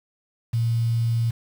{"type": "tone with quantisation", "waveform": "sine", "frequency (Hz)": 115.8, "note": "A#2", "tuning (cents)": -11, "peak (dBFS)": -19, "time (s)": [0.53, 1.31], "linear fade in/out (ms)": 10, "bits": 7, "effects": []}